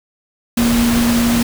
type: tone in noise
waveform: sine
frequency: 235.8 Hz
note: A#3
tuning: 20 cents sharp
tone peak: -12 dBFS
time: 0.57-1.43 s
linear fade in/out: 5 ms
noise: pink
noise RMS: -20 dBFS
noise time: 0.57-1.43 s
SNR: +5 dB
effects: none